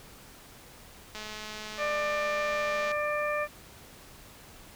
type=click train; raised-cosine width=0.2 ms; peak=-23 dBFS; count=379; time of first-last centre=1.15-2.916 s; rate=214 Hz
type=harmonic tone; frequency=595 Hz; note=D5; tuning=22 cents sharp; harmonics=1 / 2 / 3 / 4; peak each=-30 / -33 / -35 / -36 dBFS; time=1.77-3.48 s; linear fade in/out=50 ms
effects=pink hiss -51 dBFS RMS until 4.75 s